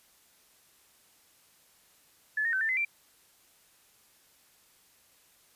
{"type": "tone with pitch steps", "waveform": "sine", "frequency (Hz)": [1725, 1843, 1535, 1786, 2043, 2354], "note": ["A6", "A#6", "G6", "A6", "C7", "D7"], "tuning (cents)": [-35, -20, -37, 25, -42, 3], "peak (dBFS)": -26, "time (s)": [2.37, 2.85], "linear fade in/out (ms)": 5, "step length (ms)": 80, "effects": ["white hiss -63 dBFS RMS until 5.55 s", "resampled to 32000 Hz"]}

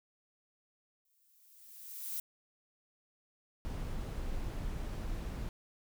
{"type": "noise with exponential growth", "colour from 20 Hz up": "violet", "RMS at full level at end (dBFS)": -37, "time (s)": [1.05, 2.2], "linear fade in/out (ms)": 2, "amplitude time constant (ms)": 250}
{"type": "noise", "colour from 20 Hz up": "brown", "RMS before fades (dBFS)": -38, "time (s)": [3.65, 5.49], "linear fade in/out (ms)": 0}
{"effects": []}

